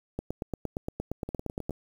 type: two click trains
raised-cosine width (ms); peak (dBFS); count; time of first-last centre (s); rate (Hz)
2; -22 / -18; 5 / 14; 1.29-1.708 / 0.19-1.695; 9.58 / 8.64
effects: 8-bit